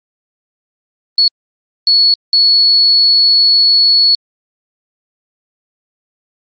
sine tone bursts at uneven times, 4393 Hz, C#8, 16 cents flat, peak -6 dBFS, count 3, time 1.18-1.28 / 1.87-2.14 / 2.33-4.15 s, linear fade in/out 2 ms, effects Opus 32 kbps

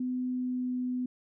sine tone with pitch glide, 252.4 to 250.8 Hz, B3 to B3, +38 to +27 cents, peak -29 dBFS, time 0-1.06 s, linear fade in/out 5 ms, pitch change -11 cents, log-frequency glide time 0.26-0.74 s, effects none

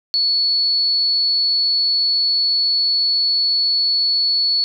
sine tone with amplitude modulation, 4414 Hz, C#8, 8 cents flat, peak -13 dBFS, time 0.14-4.64 s, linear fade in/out 0 ms, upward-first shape sine, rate 232 Hz, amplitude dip 25%, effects none

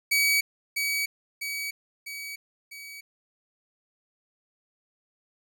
sawtooth tone with echo, 2271 Hz, C#7, 41 cents sharp, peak -17 dBFS, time 0.11-0.41 s, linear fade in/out 10 ms, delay 650 ms, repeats 4, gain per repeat -5 dB, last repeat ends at 3.01 s, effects none

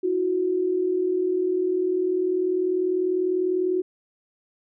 sine tone pair together, 327.1 / 367.2 Hz, E4 / F#4, -13 / -13 cents, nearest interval major second, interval 200 cents, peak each -28 / -21 dBFS, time 0.03-3.82 s, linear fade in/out 10 ms, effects none

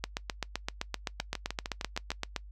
two click trains, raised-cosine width 0.2 ms, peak -17 / -14 dBFS, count 7 / 19, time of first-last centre 1.2-2.117 / 0.04-2.363 s, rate 6.54 / 7.75 Hz, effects noise-tail reverb RT60 0.1 s tail -23 dB re dry + added 50 Hz sine -45 dBFS peak until 2.51 s

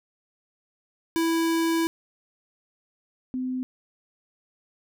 square / sine tone pair in turn, 329.6 / 255.7 Hz, E4 / C4, 0 / -40 cents, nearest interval major third, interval 440 cents, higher first, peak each -22 / -26 dBFS, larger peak first, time 1.16-1.87 / 3.34-3.63 s, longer first, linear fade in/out 0 ms, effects none

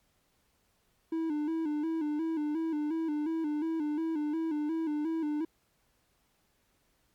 triangle tone with vibrato, 311.5 Hz, D#4, 2 cents sharp, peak -27 dBFS, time 1.12-5.45 s, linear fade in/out 5 ms, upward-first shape square, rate 2.8 Hz, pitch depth 75 cents each way, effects pink hiss -72 dBFS RMS until 7.14 s + MP3 96 kbps

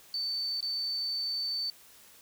sine tone with dropouts, 4536 Hz, C#8, 39 cents sharp, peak -30 dBFS, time 0.14-1.7 s, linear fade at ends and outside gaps 1 ms, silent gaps 0.606-0.627 s, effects white hiss -56 dBFS RMS until 2.21 s

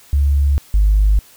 sine tone pair in turn, 70.9 / 51.09 Hz, C#2 / G#1, +40 / -28 cents, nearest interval tritone, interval 568 cents, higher first, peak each -10 / -8 dBFS, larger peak second, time 0.13-0.58 / 0.74-1.19 s, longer neither, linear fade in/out 0 ms, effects tanh soft clip ceiling -5 dBFS + white hiss -46 dBFS RMS until 1.36 s

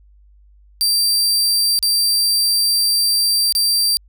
sawtooth tone with dropouts, 4699 Hz, D8, in tune, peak -11 dBFS, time 0.81-3.97 s, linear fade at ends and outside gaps 0 ms, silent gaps 1.79-1.827 / 3.524-3.551 s, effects added 50 Hz sine -46 dBFS peak until 4.08 s

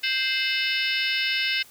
harmonic tone with a mistuned harmonic, 523.3 Hz, C5, in tune, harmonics 3 / 4 / 5 / 6 / 7 / 8 / 9 / 10, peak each -31 / -28 / -29 / -29 / -31 / -36 / -36 / -33 dBFS, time 0.03-1.63 s, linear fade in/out 10 ms, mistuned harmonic 6, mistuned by -100 cents, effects white hiss -51 dBFS RMS until 1.7 s

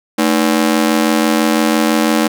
sawtooth ring-modulated tone, 265.8 Hz, C4, 27 cents sharp, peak -4 dBFS, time 0.18-2.28 s, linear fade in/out 10 ms, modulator 43 Hz, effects none

